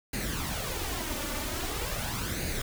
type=noise with flanger; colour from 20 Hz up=pink; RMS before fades=-33 dBFS; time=0.13-2.62 s; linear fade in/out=5 ms; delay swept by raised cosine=0.45 to 3.45 ms; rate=0.43 Hz; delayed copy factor=+0.6; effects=none